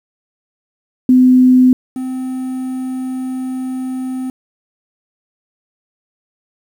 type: tone pair in turn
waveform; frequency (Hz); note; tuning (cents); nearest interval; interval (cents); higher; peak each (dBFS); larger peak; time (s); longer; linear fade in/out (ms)
sine / triangle; 254.3 / 258; C4 / C4; -49 / -24; unison; 25; second; -5 / -17; first; 1.09-1.73 / 1.96-4.3; second; 2
effects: 7-bit